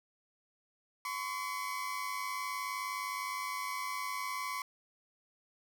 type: tone pair together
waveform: 30% pulse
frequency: 1026 / 1125.5 Hz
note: C6 / C#6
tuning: -34 / +26 cents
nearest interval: major second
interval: 160 cents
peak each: -36 / -36 dBFS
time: 1.05-4.62 s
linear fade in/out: 2 ms
effects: none